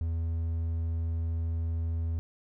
triangle tone, 82.41 Hz, E2, in tune, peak -26 dBFS, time 0.01-2.19 s, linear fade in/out 0 ms, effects none

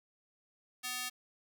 square tone with high-pass filter, 250 Hz, B3, 21 cents sharp, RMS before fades -39 dBFS, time 0.83-1.1 s, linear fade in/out 20 ms, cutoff 2000 Hz, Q 0.59, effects none

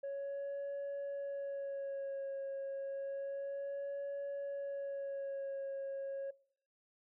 sine tone with vibrato, 554.4 Hz, C#5, in tune, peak -36 dBFS, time 0.03-6.31 s, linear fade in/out 10 ms, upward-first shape sine, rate 0.3 Hz, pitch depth 24 cents each way, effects noise-tail reverb RT60 0.7 s tail -24 dB re dry + tanh soft clip ceiling -37 dBFS

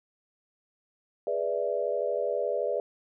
sine chord, E dominant seventh, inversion first, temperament equal, 415.3 / 493.9 / 587.3 / 659.3 Hz, G#4 / B4 / D5 / E5, 0 / 0 / 0 / 0 cents, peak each -33 / -31 / -30 / -34 dBFS, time 1.27-2.8 s, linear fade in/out 2 ms, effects none

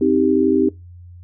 sine chord, C minor, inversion none, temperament just, 261.6 / 314 / 392.4 Hz, C4 / Eb4 / G4, 0 / +16 / +2 cents, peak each -17 dBFS, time 0.01-0.69 s, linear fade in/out 5 ms, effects noise-tail reverb RT60 0.2 s tail -20 dB re dry + added 88 Hz sine -37 dBFS peak until 1.23 s

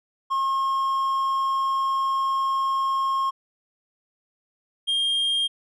triangle tone pair in turn, 1077 / 3216 Hz, C6 / G7, +50 / +44 cents, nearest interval octave + perfect fifth, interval 1894 cents, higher second, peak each -19 dBFS, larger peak neither, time 0.3-3.31 / 4.87-5.48 s, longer first, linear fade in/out 20 ms, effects resampled to 32000 Hz

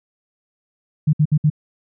sine tone bursts, 151.5 Hz, D#3, 46 cents flat, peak -11 dBFS, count 4, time 1.07-1.501 s, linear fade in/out 10 ms, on 62 ms, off 61 ms, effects none

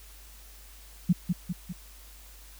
sine tone with echo, 177.7 Hz, F3, 30 cents sharp, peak -17 dBFS, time 1.09-1.13 s, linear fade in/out 10 ms, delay 200 ms, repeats 3, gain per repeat -5 dB, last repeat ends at 1.73 s, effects added 50 Hz sine -49 dBFS peak until 2.59 s + white hiss -53 dBFS RMS until 2.59 s

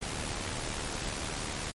pink noise with amplitude modulation, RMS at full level -33 dBFS, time 0.01-1.72 s, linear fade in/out 20 ms, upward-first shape sine, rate 75.4 Hz, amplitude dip 55%, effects MP3 48 kbps

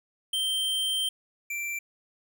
square tone pair in turn, 3136 / 2349 Hz, G7 / D7, 0 / 0 cents, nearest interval perfect fourth, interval 500 cents, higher first, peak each -26 / -31 dBFS, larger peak first, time 0.33-1.09 / 1.5-1.79 s, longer first, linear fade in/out 5 ms, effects none

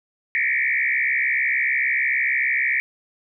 sine tone with frequency modulation, 2065 Hz, C7, 23 cents flat, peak -18 dBFS, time 0.35-2.8 s, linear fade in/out 0 ms, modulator 66.6 Hz, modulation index 4.1, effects none

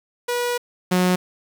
sawtooth tone pair in turn, 485.3 / 181.78 Hz, B4 / F#3, -30 / -30 cents, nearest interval octave + perfect fourth, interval 1700 cents, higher first, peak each -17 / -12 dBFS, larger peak second, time 0.28-0.58 / 0.91-1.16 s, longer first, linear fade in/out 10 ms, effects 7-bit

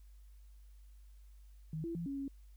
sine tone with pitch steps, 157.1 / 335.2 / 169.3 / 277 / 275.2 Hz, D#3 / E4 / E3 / C#4 / C#4, +17 / +29 / +46 / -1 / -12 cents, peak -37 dBFS, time 1.73-2.28 s, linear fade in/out 2 ms, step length 110 ms, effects added 50 Hz sine -54 dBFS peak until 2.56 s + white hiss -75 dBFS RMS until 2.56 s

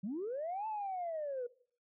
sine linear two-way sweep, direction up then down, 175.2 to 887 to 473.3 Hz, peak -35 dBFS, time 0.03-1.47 s, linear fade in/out 10 ms, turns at 0.67 s, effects noise-tail reverb RT60 0.5 s tail -20 dB re dry + tanh soft clip ceiling -32 dBFS

